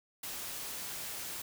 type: noise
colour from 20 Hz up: white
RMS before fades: -41 dBFS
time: 0.23-1.42 s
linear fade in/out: 5 ms
effects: none